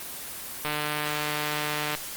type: click train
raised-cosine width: 0.3 ms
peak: -12 dBFS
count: 196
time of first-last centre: 0.65-1.95 s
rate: 150 Hz
effects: white hiss -37 dBFS RMS until 2.16 s + Opus 24 kbps